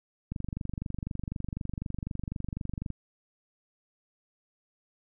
click train, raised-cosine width 5 ms, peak -21 dBFS, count 63, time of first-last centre 0.32-2.903 s, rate 24 Hz, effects none

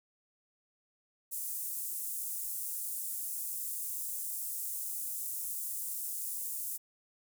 pink high-pass noise, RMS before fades -38 dBFS, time 1.31-6.78 s, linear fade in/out 20 ms, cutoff 8700 Hz, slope 24 dB/octave, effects none

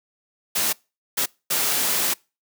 white noise bursts at uneven times, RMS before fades -22 dBFS, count 3, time 0.55-0.73 / 1.17-1.26 / 1.5-2.14 s, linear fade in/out 10 ms, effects noise-tail reverb RT60 0.3 s tail -26 dB re dry + high-pass 150 Hz 12 dB/octave

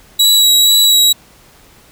sawtooth tone with vibrato, 3891 Hz, B7, 27 cents flat, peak -4 dBFS, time 0.19-1.13 s, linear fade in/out 10 ms, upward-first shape triangle, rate 2.1 Hz, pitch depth 17 cents each way, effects pink hiss -45 dBFS RMS until 1.91 s

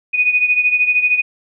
sine beating tone pair, 2478 / 2491 Hz, D#7 / D#7, -8 / +1 cents, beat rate 13 Hz, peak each -13 / -18 dBFS, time 0.13-1.22 s, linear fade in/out 20 ms, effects none

